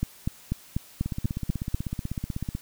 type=two click trains; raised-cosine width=5 ms; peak=-13 / -17 dBFS; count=8 / 25; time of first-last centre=0.03-1.746 / 1.06-2.551 s; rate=4.08 / 16.1 Hz; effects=white hiss -51 dBFS RMS until 2.61 s